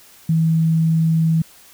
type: tone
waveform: sine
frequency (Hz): 162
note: E3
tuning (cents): -30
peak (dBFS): -13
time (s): 0.29-1.42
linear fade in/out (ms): 5
effects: white hiss -47 dBFS RMS until 1.73 s